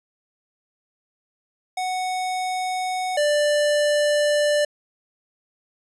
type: tone pair in turn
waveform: square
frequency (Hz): 740 / 590.3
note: F#5 / D5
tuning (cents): 0 / +9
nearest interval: major third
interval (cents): 391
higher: first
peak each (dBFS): -24 / -18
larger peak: second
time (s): 1.77-3.17 / 3.17-4.65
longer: second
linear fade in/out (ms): 5
effects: resampled to 24000 Hz